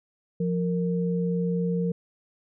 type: tone pair together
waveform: sine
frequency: 174.61 / 462.1 Hz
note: F3 / A#4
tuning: 0 / -15 cents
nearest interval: octave + perfect fourth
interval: 1685 cents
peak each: -24 / -29 dBFS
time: 0.4-1.92 s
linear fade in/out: 5 ms
effects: none